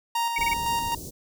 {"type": "tone with tremolo", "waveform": "45% pulse", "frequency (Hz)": 932.3, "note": "A#5", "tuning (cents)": 0, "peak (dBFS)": -23, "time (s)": [0.15, 0.95], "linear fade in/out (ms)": 5, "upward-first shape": "square", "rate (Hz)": 3.9, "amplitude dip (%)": 35}
{"type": "tone bursts", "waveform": "sine", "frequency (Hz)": 2253, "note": "C#7", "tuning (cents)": 28, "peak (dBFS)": -23, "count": 4, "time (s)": [0.36, 0.537], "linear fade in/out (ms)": 5, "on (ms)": 24, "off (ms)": 27}
{"type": "band-stop noise", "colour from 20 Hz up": "pink", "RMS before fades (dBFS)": -37, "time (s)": [0.37, 1.11], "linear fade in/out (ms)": 20, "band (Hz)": [510, 5400], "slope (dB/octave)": 24}
{"effects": []}